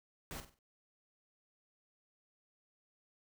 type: noise with echo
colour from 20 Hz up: pink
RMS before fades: -45 dBFS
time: 0.31-0.4 s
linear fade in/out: 0 ms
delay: 47 ms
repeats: 4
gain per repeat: -9 dB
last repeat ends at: 0.588 s
effects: none